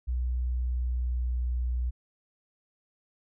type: tone with pitch glide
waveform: sine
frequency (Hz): 61.74 to 61.21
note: B1 to B1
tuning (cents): 0 to -15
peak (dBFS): -26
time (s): 0.07-1.91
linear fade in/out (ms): 20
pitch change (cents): -15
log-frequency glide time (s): 0.48-1.39
effects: none